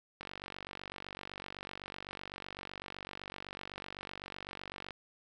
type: click train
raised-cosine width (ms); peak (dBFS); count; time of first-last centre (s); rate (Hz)
0.3; -26; 226; 0.21-4.907; 47.9
effects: none